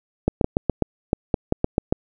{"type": "clicks", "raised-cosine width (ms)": 2, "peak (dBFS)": -4, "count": 12, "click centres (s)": [0.28, 0.412, 0.444, 0.569, 0.697, 0.823, 1.131, 1.342, 1.524, 1.644, 1.781, 1.925], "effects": []}